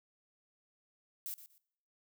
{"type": "noise with echo", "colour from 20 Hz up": "violet", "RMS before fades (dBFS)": -41, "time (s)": [1.26, 1.34], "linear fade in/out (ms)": 0, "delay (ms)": 120, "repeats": 2, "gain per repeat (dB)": -13, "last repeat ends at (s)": 1.58, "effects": ["noise-tail reverb RT60 0.7 s tail -23 dB re dry"]}